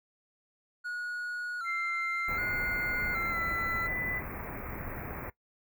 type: tone with vibrato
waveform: triangle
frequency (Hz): 1401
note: F6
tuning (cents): +5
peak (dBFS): -32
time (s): 0.84-3.88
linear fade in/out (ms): 20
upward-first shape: square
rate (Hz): 0.65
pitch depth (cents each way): 63
type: tone with pitch glide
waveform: sine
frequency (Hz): 2093 to 1998.5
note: C7 to B6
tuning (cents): 0 to +20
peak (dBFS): -32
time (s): 1.64-4.22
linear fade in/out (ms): 50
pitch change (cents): -80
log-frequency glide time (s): 3.29-3.38
type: band-stop noise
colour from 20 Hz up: pink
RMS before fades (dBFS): -39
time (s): 2.28-5.3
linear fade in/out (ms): 5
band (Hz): 2400 to 14000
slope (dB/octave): 96
effects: noise-tail reverb RT60 0.1 s tail -18 dB re dry